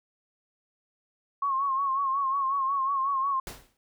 sine tone with vibrato, 1090 Hz, C#6, 29 cents flat, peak -24 dBFS, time 1.42-3.4 s, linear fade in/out 5 ms, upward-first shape sine, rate 5.5 Hz, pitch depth 60 cents each way
pink noise with exponential decay, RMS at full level -36 dBFS, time 3.47-3.77 s, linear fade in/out 1 ms, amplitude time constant 64 ms
effects none

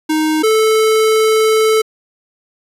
square tone pair in turn, 311.1 / 437.7 Hz, D#4 / A4, 0 / -9 cents, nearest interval tritone, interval 591 cents, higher second, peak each -13 / -10 dBFS, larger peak second, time 0.09-0.43 / 0.43-1.82 s, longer second, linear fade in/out 10 ms, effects resampled to 32000 Hz

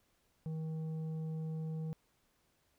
sine tone with tanh clipping, 158.9 Hz, D#3, 37 cents sharp, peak -38 dBFS, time 0.46-1.93 s, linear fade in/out 0 ms, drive 7 dB, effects pink hiss -75 dBFS RMS until 2.78 s

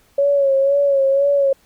sine tone with vibrato, 554.4 Hz, C#5, in tune, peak -12 dBFS, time 0.18-1.53 s, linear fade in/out 5 ms, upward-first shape sine, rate 2 Hz, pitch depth 45 cents each way, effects pink hiss -56 dBFS RMS until 1.65 s

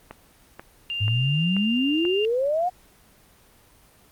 click train, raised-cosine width 0.5 ms, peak -21 dBFS, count 5, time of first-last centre 0.11-2.052 s, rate 2.06 Hz
sine tone, 2794 Hz, F7, in tune, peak -26 dBFS, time 0.9-2.25 s, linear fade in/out 0 ms
sine exponential sweep, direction up, 99.3 to 746 Hz, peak -20 dBFS, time 1-2.7 s, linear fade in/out 20 ms
effects pink hiss -55 dBFS RMS until 4.11 s + Opus 24 kbps

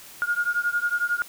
sine beating tone pair, 1420 / 1431 Hz, F6 / F6, +28 / +42 cents, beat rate 11 Hz, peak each -25 dBFS, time 0.22-1.22 s, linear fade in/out 0 ms, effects white hiss -45 dBFS RMS until 1.28 s

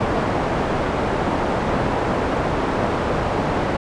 white low-pass noise, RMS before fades -21 dBFS, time 0-3.77 s, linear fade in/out 10 ms, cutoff 810 Hz, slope 12 dB/octave, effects resampled to 22050 Hz

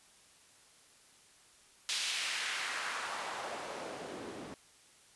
white noise with band-pass filter sweep, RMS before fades -39 dBFS, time 1.89-4.54 s, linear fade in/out 0 ms, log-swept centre 3700 to 250 Hz, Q 1.3, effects white hiss -62 dBFS RMS until 5.15 s + resampled to 24000 Hz

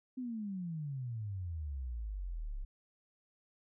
sine exponential sweep, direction down, 261.6 to 32.29 Hz, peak -37 dBFS, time 0.17-2.65 s, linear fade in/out 10 ms, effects none

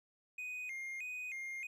triangle tone with vibrato, 2300 Hz, D7, 37 cents flat, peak -39 dBFS, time 0.38-1.67 s, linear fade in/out 5 ms, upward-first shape square, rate 1.6 Hz, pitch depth 140 cents each way, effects none

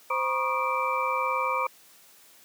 sine tone cluster, 519 / 956 / 1098 / 1217 / 2340 Hz, C5 / A#5 / C#6 / D#6 / D7, -14 / +43 / -17 / -39 / -7 cents, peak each -32 / -30 / -30 / -30 / -32 dBFS, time 0.1-1.67 s, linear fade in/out 5 ms, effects white hiss -55 dBFS RMS until 2.44 s + high-pass 150 Hz 12 dB/octave

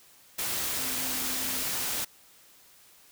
sine tone in noise, 258.8 Hz, C4, 19 cents flat, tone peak -42 dBFS, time 0.78-1.63 s, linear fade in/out 10 ms, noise white, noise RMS -31 dBFS, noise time 0.38-2.05 s, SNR -14 dB, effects white hiss -57 dBFS RMS until 3.11 s

